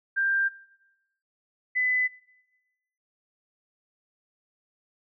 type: tone pair in turn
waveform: sine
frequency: 1586 / 2006 Hz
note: G6 / B6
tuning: +20 / +26 cents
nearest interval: major third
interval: 406 cents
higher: second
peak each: -22 dBFS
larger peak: neither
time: 0.16-0.49 / 1.75-2.08 s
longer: neither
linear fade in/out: 20 ms
effects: noise-tail reverb RT60 1.0 s tail -21 dB re dry